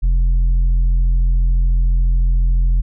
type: tone with tanh clipping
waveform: triangle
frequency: 43 Hz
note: F1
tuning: 26 cents flat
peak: -12 dBFS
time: 0.02-2.82 s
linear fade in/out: 20 ms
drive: 9 dB
effects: none